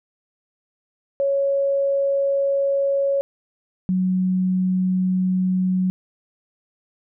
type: tone pair in turn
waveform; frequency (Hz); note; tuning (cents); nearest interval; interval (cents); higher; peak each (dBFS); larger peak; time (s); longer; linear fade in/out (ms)
sine; 554.4 / 185.01; C#5 / F#3; 0 / 0; octave + perfect fifth; 1900; first; -17; neither; 1.2-3.21 / 3.89-5.9; neither; 0
effects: none